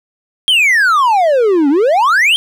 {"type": "exponential two-way sweep", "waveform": "triangle", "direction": "down then up", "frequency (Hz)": [3275, 270, 3275], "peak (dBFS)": -6, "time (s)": [0.48, 2.36], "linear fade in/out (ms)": 0, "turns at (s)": 1.69, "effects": []}